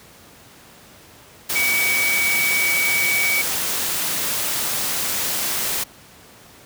sine tone in noise, 2267 Hz, C#7, 38 cents sharp, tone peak -18 dBFS, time 1.55-3.42 s, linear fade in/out 10 ms, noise white, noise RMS -23 dBFS, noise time 1.49-5.84 s, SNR +2 dB, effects pink hiss -46 dBFS RMS until 6.65 s + high-pass 80 Hz 12 dB/octave

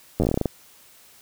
slowing click train, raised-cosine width 2 ms, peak -8 dBFS, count 12, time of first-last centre 0.2-0.457 s, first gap 10 ms, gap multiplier 1.16, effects white hiss -52 dBFS RMS until 1.21 s

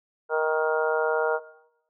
harmonic tone, 156.8 Hz, D#3, 14 cents sharp, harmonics 3 / 4 / 5 / 6 / 7 / 8 / 9, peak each -24 / -29 / -32 / -31 / -39 / -39 / -29 dBFS, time 0.29-1.4 s, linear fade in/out 50 ms, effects noise-tail reverb RT60 0.8 s tail -17 dB re dry

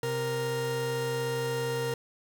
40% pulse tone pair together, 130.9 / 466.2 Hz, C3 / A#4, +1 / 0 cents, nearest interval octave + minor seventh, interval 2199 cents, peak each -33 / -29 dBFS, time 0.03-1.94 s, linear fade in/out 2 ms, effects none

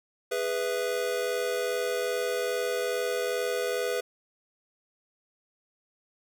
square chord, E major, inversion first, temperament just, 412 / 494.4 / 659.3 Hz, G#4 / B4 / E5, -14 / +2 / 0 cents, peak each -33 / -30 / -36 dBFS, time 0.31-4.01 s, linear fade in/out 10 ms, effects none

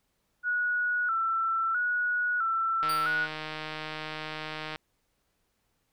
sine tone with vibrato, 1397 Hz, F6, in tune, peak -25 dBFS, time 0.43-3.28 s, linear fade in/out 50 ms, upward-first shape square, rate 0.76 Hz, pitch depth 76 cents each way
click train, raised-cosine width 0.3 ms, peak -20 dBFS, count 300, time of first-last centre 2.83-4.759 s, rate 155 Hz
sawtooth tone with exponential decay, 4638 Hz, D8, 22 cents flat, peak -30 dBFS, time 2.89-3.27 s, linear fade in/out 5 ms, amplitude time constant 82 ms
effects pink hiss -75 dBFS RMS until 5.92 s

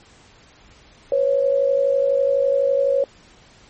sine tone pair together, 500 / 552 Hz, B4 / C#5, +21 / -7 cents, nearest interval major second, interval 172 cents, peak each -21 / -16 dBFS, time 1.12-3.04 s, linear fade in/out 2 ms, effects pink hiss -50 dBFS RMS until 3.69 s + MP3 32 kbps

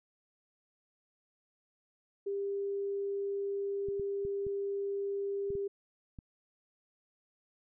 sine tone, 398.6 Hz, G4, 29 cents sharp, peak -32 dBFS, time 2.26-5.68 s, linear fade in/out 10 ms
clicks, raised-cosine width 5 ms, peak -33 dBFS, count 7, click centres 3.886 / 3.997 / 4.251 / 4.467 / 5.504 / 5.553 / 6.188 s
effects none

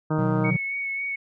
harmonic tone, 155.56 Hz, D#3, in tune, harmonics 1 / 2 / 3 / 4 / 5 / 6 / 7 / 8 / 9 / 10, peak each -23 / -27 / -31 / -33 / -39 / -34 / -42 / -34 / -43 / -43 dBFS, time 0.1-0.51 s, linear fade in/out 10 ms
triangle chord, B major, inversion none, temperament equal, 123.47 / 155.56 / 185 Hz, B2 / D#3 / F#3, 0 / 0 / 0 cents, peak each -23 dBFS, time 0.18-0.57 s, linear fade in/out 10 ms
sine tone with vibrato, 2217 Hz, C#7, in tune, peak -26 dBFS, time 0.44-1.16 s, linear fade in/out 10 ms, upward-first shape sine, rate 3.7 Hz, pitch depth 19 cents each way
effects none

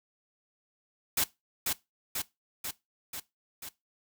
white noise with echo, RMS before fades -27 dBFS, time 1.17-1.24 s, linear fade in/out 5 ms, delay 490 ms, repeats 5, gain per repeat -3 dB, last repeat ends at 3.69 s, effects noise-tail reverb RT60 0.2 s tail -19 dB re dry

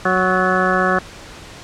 harmonic tone with a mistuned harmonic, 185 Hz, F#3, in tune, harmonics 1 / 2 / 3 / 4 / 6 / 7 / 8 / 9, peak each -22 / -22 / -22 / -22 / -22 / -22 / -22 / -22 dBFS, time 0.05-0.99 s, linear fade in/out 5 ms, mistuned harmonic 9, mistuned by +55 cents, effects pink hiss -37 dBFS RMS until 1.63 s + low-pass 7000 Hz 12 dB/octave

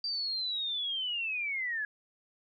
sine linear sweep, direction down, 4712 to 1660 Hz, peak -31 dBFS, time 0.04-1.85 s, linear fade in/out 2 ms, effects none

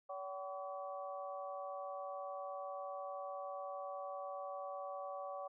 harmonic tone with a mistuned harmonic, 189.8 Hz, F#3, 44 cents sharp, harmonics 3 / 4 / 5 / 6, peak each -45 / -47 / -58 / -48 dBFS, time 0.09-5.48 s, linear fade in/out 10 ms, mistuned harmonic 5, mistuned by +110 cents, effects none

